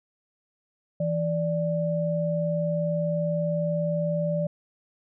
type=tone pair together; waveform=sine; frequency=164.81 / 587.3 Hz; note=E3 / D5; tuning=0 / 0 cents; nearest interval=octave + minor seventh; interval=2200 cents; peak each=-26 dBFS; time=1-4.47 s; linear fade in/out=5 ms; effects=none